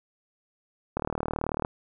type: click train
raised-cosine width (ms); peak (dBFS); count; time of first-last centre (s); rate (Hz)
1; -14; 27; 0.97-1.649; 38.3
effects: none